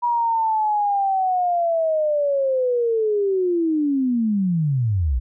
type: linear sweep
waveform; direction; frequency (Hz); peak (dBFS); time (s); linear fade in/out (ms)
sine; down; 966 to 55; -17; 0.02-5.2; 20
effects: none